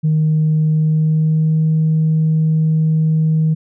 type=tone with pitch glide; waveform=sine; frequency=155.56 to 157.82 Hz; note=D#3 to D#3; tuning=0 to +25 cents; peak=-10 dBFS; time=0.03-3.55 s; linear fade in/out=20 ms; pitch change=+25 cents; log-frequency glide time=0.69-1.62 s; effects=tanh soft clip ceiling -8 dBFS